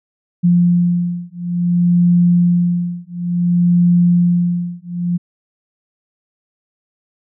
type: beating tone pair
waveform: sine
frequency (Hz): 174.61 / 175.18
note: F3 / F3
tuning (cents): 0 / +6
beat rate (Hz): 0.57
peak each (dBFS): -14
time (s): 0.43-5.18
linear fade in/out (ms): 20
effects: none